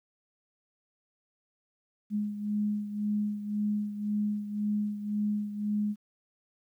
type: beating tone pair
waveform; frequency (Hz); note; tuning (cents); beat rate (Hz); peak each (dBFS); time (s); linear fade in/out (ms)
sine; 208.2 / 210.1; G#3 / G#3; +5 / +20; 1.9; -29 / -35; 2.1-5.96; 50
effects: 11-bit